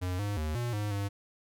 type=tone with pitch steps; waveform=square; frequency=90.8 / 102.3 / 77.2 / 120.3 / 104.2 / 100.4 Hz; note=F#2 / G#2 / D#2 / B2 / G#2 / G2; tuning=-32 / -26 / -13 / -45 / +6 / +42 cents; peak=-31 dBFS; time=0.01-1.09 s; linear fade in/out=20 ms; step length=180 ms; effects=none